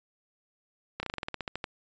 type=slowing click train; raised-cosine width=0.3 ms; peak=-17 dBFS; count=13; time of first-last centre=1-1.642 s; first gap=30 ms; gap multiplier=1.1; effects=resampled to 16000 Hz